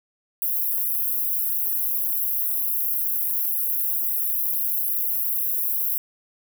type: high-pass noise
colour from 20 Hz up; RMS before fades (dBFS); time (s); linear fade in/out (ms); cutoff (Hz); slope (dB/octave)
white; -24; 0.42-5.98; 0; 11000; 96
effects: none